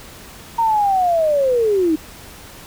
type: linear sweep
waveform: sine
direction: down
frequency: 932.3 to 301.6 Hz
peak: -13 dBFS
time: 0.58-1.96 s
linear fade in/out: 10 ms
effects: pink hiss -39 dBFS RMS until 2.66 s